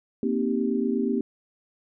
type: chord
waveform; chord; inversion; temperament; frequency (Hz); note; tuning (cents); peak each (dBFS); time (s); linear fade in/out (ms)
sine; C minor seventh; third; equal; 233.1 / 261.6 / 311.1 / 392; Bb3 / C4 / Eb4 / G4; 0 / 0 / 0 / 0; -26 / -27 / -32 / -28; 0.23-1.21; 2
effects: none